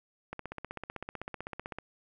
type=click train; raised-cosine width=0.5 ms; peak=-23 dBFS; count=24; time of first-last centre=0.33-1.786 s; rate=15.8 Hz; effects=none